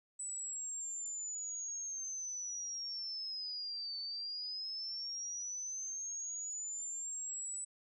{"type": "linear two-way sweep", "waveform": "sine", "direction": "down then up", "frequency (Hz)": [7970, 4508, 7970], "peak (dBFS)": -39, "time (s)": [0.19, 7.65], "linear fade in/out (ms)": 10, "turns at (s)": 3.99, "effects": []}